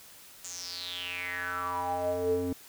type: tone with band-pass filter sweep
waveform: square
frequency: 89.2 Hz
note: F2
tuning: 37 cents sharp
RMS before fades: -33 dBFS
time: 0.44-2.53 s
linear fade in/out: 5 ms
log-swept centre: 7200 to 320 Hz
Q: 7.4
effects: white hiss -52 dBFS RMS until 2.68 s